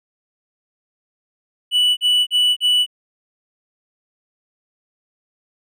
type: tone bursts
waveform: triangle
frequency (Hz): 2960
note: F#7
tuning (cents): 0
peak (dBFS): -11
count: 4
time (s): 1.71-2.864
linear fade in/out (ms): 50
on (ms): 260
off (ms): 38
effects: none